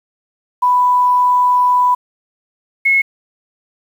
sine tone pair in turn, 991 / 2179 Hz, B5 / C#7, +6 / -30 cents, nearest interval octave + major second, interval 1364 cents, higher second, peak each -9 dBFS, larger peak neither, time 0.62-1.95 / 2.85-3.02 s, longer first, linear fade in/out 10 ms, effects 7-bit

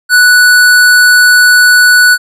square tone, 1480 Hz, F#6, in tune, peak -3 dBFS, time 0.09-2.18 s, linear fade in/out 50 ms, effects resampled to 32000 Hz

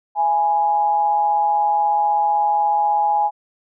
sine tone with amplitude modulation, 830.6 Hz, G#5, in tune, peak -12 dBFS, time 0.15-3.31 s, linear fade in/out 50 ms, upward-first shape sine, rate 155 Hz, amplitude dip 55%, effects none

